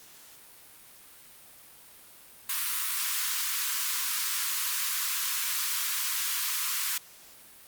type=high-pass noise; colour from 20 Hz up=white; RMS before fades=-30 dBFS; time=2.49-6.98 s; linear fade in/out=5 ms; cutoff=970 Hz; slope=96 dB/octave; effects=white hiss -52 dBFS RMS until 7.67 s + Opus 48 kbps